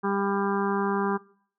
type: harmonic tone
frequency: 198.7 Hz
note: G3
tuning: 24 cents sharp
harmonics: 1 / 2 / 4 / 5 / 6 / 7 / 8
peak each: -28 / -28 / -33 / -32 / -32 / -38 / -37 dBFS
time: 0.03-1.18 s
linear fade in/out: 20 ms
effects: noise-tail reverb RT60 0.6 s tail -23 dB re dry